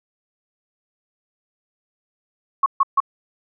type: tone bursts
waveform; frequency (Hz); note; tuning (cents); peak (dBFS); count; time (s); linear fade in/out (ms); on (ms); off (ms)
sine; 1100; C#6; -14; -12; 3; 2.63-3.003; 5; 31; 140
effects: none